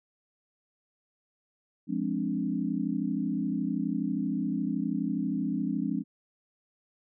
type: chord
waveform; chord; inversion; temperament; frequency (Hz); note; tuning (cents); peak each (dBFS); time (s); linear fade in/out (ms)
sine; D half-diminished seventh; first; equal; 174.61 / 207.7 / 261.6 / 293.7; F3 / Ab3 / C4 / D4; 0 / 0 / 0 / 0; -34 / -32 / -32 / -33; 1.87-6.04; 50
effects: none